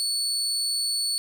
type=tone; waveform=30% pulse; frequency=4439 Hz; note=C#8; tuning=2 cents sharp; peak=-21 dBFS; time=0-1.18 s; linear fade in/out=0 ms; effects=none